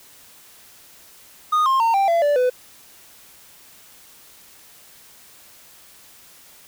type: tone with pitch steps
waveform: triangle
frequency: 1234 / 1061.9 / 913.8 / 786.4 / 676.7 / 582.4 / 501.2 Hz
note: D#6 / C6 / A#5 / G5 / E5 / D5 / B4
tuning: -15 / +25 / -35 / +5 / +45 / -15 / +25 cents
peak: -13 dBFS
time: 1.52-2.5 s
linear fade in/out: 10 ms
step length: 140 ms
effects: white hiss -48 dBFS RMS until 6.67 s